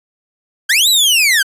sawtooth linear two-way sweep, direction up then down, 1500 to 4034 to 1500 Hz, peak -6 dBFS, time 0.69-1.43 s, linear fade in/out 10 ms, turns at 0.89 s, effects resampled to 32000 Hz

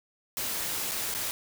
white noise with dropouts, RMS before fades -32 dBFS, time 0.37-1.31 s, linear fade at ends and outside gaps 0 ms, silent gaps 0.912-0.917 / 1.14-1.148 s, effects none

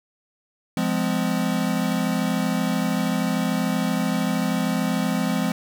square chord, F minor, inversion none, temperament equal with one note detuned, 174.61 / 207.7 / 255.4 Hz, F3 / Ab3 / C4, 0 / 0 / -42 cents, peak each -26 dBFS, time 0.77-5.52 s, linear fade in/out 2 ms, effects none

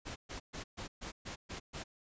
pink noise bursts, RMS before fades -43 dBFS, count 8, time 0.05-1.84 s, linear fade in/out 20 ms, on 110 ms, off 130 ms, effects resampled to 16000 Hz

